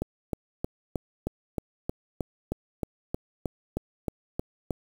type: click train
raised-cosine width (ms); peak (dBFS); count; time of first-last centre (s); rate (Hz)
2; -15; 16; 0.02-4.707; 3.2
effects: 7-bit